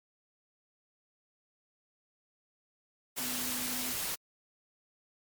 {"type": "tone in noise", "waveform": "sine", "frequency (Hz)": 250, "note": "B3", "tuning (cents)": 21, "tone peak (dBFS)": -42, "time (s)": [3.19, 3.93], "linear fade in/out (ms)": 20, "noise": "white", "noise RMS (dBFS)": -35, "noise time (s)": [3.16, 4.16], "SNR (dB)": -10, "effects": ["MP3 96 kbps"]}